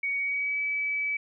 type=tone with pitch glide; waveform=sine; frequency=2243 to 2293 Hz; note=C#7 to D7; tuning=+20 to -42 cents; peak=-26 dBFS; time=0.03-1.17 s; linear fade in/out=5 ms; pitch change=+38 cents; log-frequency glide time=0.18-0.6 s; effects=none